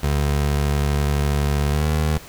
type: tone with pitch glide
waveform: 25% pulse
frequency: 72.2 to 76.94 Hz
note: D2 to D#2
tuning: -29 to -19 cents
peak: -14 dBFS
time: 0.03-2.18 s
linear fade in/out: 5 ms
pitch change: +110 cents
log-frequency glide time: 1.69-1.87 s
effects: pink hiss -41 dBFS RMS until 2.28 s